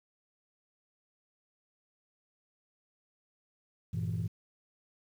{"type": "chord", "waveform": "sine", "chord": "E diminished", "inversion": "first", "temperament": "equal", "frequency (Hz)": [98, 116.54, 164.81], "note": ["G2", "Bb2", "E3"], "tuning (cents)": [0, 0, 0], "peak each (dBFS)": -34, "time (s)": [3.93, 4.28], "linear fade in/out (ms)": 10, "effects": ["tanh soft clip ceiling -26 dBFS", "10-bit"]}